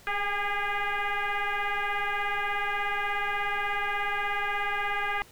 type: tone with frequency modulation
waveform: sine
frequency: 415.3 Hz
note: G#4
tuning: in tune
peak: -26 dBFS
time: 0.07-5.22 s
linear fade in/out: 0 ms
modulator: 407 Hz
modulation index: 5
effects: pink hiss -54 dBFS RMS until 5.31 s